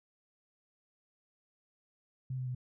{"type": "tone with pitch steps", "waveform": "sine", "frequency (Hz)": [130, 127.91, 125.86], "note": ["C3", "C3", "B2"], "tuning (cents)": [-11, -39, 33], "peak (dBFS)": -34, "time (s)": [2.3, 2.549], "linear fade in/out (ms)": 5, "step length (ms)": 83, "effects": []}